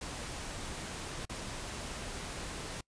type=noise with dropouts; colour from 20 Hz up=pink; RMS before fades=-41 dBFS; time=0.01-2.81 s; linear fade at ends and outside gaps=5 ms; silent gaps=1.254-1.294 s; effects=noise-tail reverb RT60 0.1 s tail -24 dB re dry + resampled to 22050 Hz